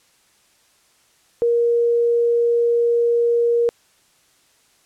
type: tone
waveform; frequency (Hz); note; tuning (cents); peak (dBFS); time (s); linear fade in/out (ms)
sine; 471.3; A#4; +19; -14; 1.42-3.69; 0
effects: white hiss -58 dBFS RMS until 4.85 s + low-pass 10000 Hz 12 dB/octave